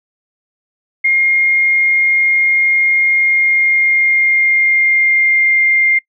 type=tone with pitch glide; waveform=sine; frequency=2131 to 2108 Hz; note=C7 to C7; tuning=+31 to +12 cents; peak=-9 dBFS; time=1.04-5.99 s; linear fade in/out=10 ms; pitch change=-19 cents; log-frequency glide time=3.12-5.53 s; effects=noise-tail reverb RT60 0.1 s tail -23 dB re dry